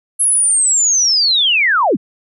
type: linear sweep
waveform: sine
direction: down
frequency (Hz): 10880 to 130.81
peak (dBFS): -10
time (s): 0.19-1.97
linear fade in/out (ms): 20
effects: none